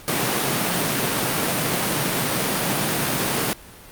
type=high-pass noise; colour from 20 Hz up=pink; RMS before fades=-22 dBFS; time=0.08-3.53 s; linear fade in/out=0 ms; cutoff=120 Hz; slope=48 dB/octave; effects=pink hiss -43 dBFS RMS until 3.91 s + Opus 48 kbps